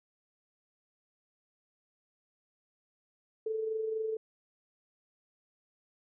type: tone with amplitude modulation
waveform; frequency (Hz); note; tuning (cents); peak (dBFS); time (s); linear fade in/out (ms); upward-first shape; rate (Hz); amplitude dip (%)
sine; 440; A4; 0; -29; 3.46-4.17; 5; sine; 24.1; 45
effects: none